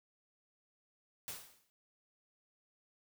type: noise with exponential decay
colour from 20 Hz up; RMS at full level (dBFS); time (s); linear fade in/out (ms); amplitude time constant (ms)
white; -41; 1.28-1.7; 0; 90
effects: none